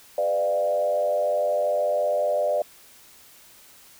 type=tone with frequency modulation; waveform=sine; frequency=596 Hz; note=D5; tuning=25 cents sharp; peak=-20 dBFS; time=0.18-2.62 s; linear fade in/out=2 ms; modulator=92.8 Hz; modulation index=0.88; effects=white hiss -51 dBFS RMS until 3.99 s